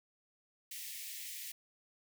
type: high-pass noise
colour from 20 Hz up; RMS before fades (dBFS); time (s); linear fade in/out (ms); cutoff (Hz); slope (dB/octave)
white; -45; 0.71-1.52; 5; 1800; 96
effects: none